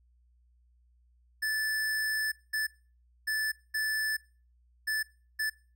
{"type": "tone bursts at uneven times", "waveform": "square", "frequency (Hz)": 1747, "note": "A6", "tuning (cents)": -13, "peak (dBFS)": -29, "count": 6, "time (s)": [[1.42, 2.32], [2.53, 2.67], [3.27, 3.52], [3.74, 4.17], [4.87, 5.03], [5.39, 5.5]], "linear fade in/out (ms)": 10, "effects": ["noise-tail reverb RT60 0.4 s tail -22 dB re dry", "added 60 Hz sine -62 dBFS peak until 5.75 s"]}